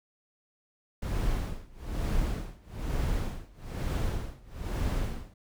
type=noise with tremolo; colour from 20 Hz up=brown; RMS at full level=-28 dBFS; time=1.02-5.34 s; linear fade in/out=5 ms; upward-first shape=sine; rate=1.1 Hz; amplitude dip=95%; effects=none